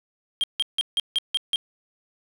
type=tone bursts; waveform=triangle; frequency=3206 Hz; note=G7; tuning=38 cents sharp; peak=-18 dBFS; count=7; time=0.41-1.559 s; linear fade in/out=0 ms; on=27 ms; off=160 ms; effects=none